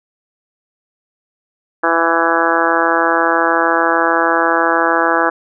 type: harmonic tone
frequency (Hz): 166.4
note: E3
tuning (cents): +17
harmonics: 2 / 3 / 4 / 5 / 6 / 7 / 8 / 9 / 10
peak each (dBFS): -20 / -20 / -20 / -20 / -20 / -20 / -20 / -20 / -20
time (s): 1.83-5.3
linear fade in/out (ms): 10
effects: none